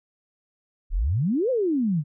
sine exponential two-way sweep, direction up then down, 32.65 to 540 to 139.2 Hz, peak -20 dBFS, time 0.9-2.04 s, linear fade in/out 50 ms, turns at 1.5 s, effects none

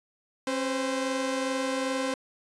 sawtooth tone pair together, 269.3 / 516.1 Hz, C#4 / C5, -50 / -24 cents, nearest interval major seventh, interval 1126 cents, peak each -26 dBFS, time 0.47-2.14 s, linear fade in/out 2 ms, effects resampled to 22050 Hz

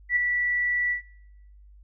sine tone with ADSR envelope, 1957 Hz, B6, 16 cents flat, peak -17 dBFS, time 0.09-1.02 s, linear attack 73 ms, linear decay 7 ms, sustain -5 dB, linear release 110 ms, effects noise-tail reverb RT60 0.9 s tail -25 dB re dry + added 50 Hz sine -48 dBFS peak until 1.83 s

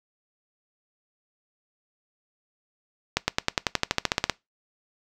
accelerating click train, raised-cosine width 0.2 ms, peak -3 dBFS, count 15, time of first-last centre 3.17-4.297 s, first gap 110 ms, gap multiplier 0.95, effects noise-tail reverb RT60 0.2 s tail -22 dB re dry

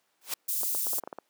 white noise with exponential growth, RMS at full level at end -27 dBFS, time 0.21-0.34 s, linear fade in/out 5 ms, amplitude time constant 28 ms
white high-pass noise, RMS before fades -30 dBFS, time 0.48-1 s, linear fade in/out 10 ms, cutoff 8500 Hz, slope 12 dB/octave
clicks, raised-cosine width 1 ms, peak -22 dBFS, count 9, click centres 0.633 / 0.749 / 0.869 / 0.933 / 0.985 / 1.037 / 1.075 / 1.128 / 1.186 s
effects pink hiss -72 dBFS RMS until 1.29 s + high-pass 400 Hz 12 dB/octave

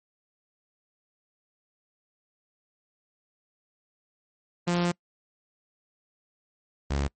sawtooth tone pair in turn, 174.61 / 70.1 Hz, F3 / C#2, 0 / +20 cents, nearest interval octave + major third, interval 1580 cents, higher first, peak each -19 / -21 dBFS, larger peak first, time 4.67-4.92 / 6.9-7.08 s, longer first, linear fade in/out 10 ms, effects noise-tail reverb RT60 0.1 s tail -26 dB re dry + MP3 32 kbps

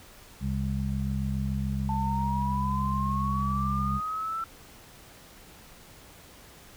harmonic tone, 67 Hz, C2, 42 cents sharp, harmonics 1 / 2 / 3, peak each -31 / -31 / -31 dBFS, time 0.4-4.01 s, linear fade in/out 50 ms
sine exponential sweep, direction up, 884 to 1340 Hz, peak -29 dBFS, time 1.89-4.44 s, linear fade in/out 2 ms
effects pink hiss -51 dBFS RMS until 6.76 s

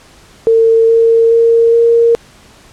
sine tone with pitch steps, 453.1 / 457 / 461 / 465 Hz, A#4 / A#4 / A#4 / A#4, -49 / -34 / -19 / -4 cents, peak -5 dBFS, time 0.47-2.15 s, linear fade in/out 0 ms, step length 420 ms, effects pink hiss -42 dBFS RMS until 2.72 s + low-pass 9000 Hz 12 dB/octave

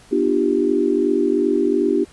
sine chord, G dominant seventh, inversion first, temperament equal with one note detuned, 246.9 / 301.4 / 349.2 / 392 Hz, B3 / D4 / F4 / G4, 0 / +45 / 0 / 0 cents, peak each -23 / -20 / -21 / -19 dBFS, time 0.11-2.05 s, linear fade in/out 20 ms, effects pink hiss -48 dBFS RMS until 2.12 s + resampled to 24000 Hz

